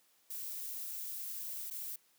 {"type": "noise with dropouts", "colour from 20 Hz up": "violet", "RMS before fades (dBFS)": -42, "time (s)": [0.3, 1.96], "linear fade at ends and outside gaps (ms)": 5, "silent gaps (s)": [1.702, 1.709], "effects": ["white hiss -70 dBFS RMS until 2.18 s", "high-pass 150 Hz 12 dB/octave"]}